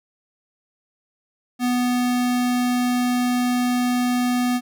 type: tone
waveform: square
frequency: 246.9 Hz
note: B3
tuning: in tune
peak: -19 dBFS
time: 1.59-4.61 s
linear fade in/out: 50 ms
effects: none